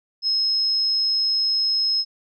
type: tone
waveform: sine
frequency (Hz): 5160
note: E8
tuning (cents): -38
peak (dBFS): -18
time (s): 0.22-2.05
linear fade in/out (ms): 50
effects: none